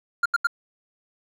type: tone bursts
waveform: triangle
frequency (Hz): 1400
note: F6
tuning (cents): +4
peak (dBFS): -15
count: 3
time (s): 0.23-0.471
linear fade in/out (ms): 5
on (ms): 27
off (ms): 80
effects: none